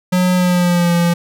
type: tone with pitch glide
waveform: square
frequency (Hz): 181.7 to 172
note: F#3 to F3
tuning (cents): -31 to -26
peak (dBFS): -12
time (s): 0.12-1.14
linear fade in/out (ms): 10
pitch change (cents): -95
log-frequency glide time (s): 0.35-0.93
effects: none